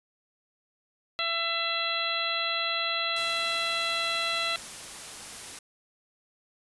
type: harmonic tone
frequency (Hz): 670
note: E5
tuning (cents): +28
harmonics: 1 / 2 / 3 / 4 / 5 / 6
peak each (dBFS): -37 / -33 / -35 / -33 / -34 / -32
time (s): 1.19-4.56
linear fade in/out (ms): 0
type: noise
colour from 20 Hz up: white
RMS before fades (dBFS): -41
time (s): 3.16-5.59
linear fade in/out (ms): 5
effects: resampled to 24000 Hz